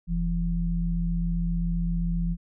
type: tone pair together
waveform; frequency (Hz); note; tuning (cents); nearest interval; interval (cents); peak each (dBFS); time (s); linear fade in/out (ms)
sine; 42.39 / 170; E1 / F3; +49 / -46; 2 octaves; 2405; -26; 0.07-2.37; 50
effects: none